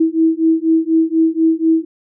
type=beating tone pair; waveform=sine; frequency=321.9 / 326 Hz; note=E4 / E4; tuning=-41 / -19 cents; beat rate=4.1 Hz; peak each=-14 dBFS; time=0-1.85 s; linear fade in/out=10 ms; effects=none